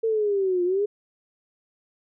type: linear two-way sweep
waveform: sine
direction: down then up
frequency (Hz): 455 to 349.2 to 421.7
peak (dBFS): -20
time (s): 0.03-0.86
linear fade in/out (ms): 10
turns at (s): 0.64
effects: none